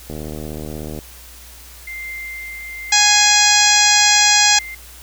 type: click train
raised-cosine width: 2 ms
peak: -16 dBFS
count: 69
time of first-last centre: 0.1-0.989 s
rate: 76.5 Hz
type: tone with tremolo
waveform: sine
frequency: 2093 Hz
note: C7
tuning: in tune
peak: -26 dBFS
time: 1.87-4.75 s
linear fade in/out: 5 ms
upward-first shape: triangle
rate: 1 Hz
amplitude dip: 30%
type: harmonic tone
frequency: 830.6 Hz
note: G#5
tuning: in tune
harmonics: 1 / 2 / 3 / 4 / 5 / 6 / 7 / 8 / 9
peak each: -19 / -19 / -19 / -19 / -19 / -19 / -19 / -19 / -19 dBFS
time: 2.92-4.59 s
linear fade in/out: 5 ms
effects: added 60 Hz sine -41 dBFS peak until 5.02 s + white hiss -41 dBFS RMS until 5.02 s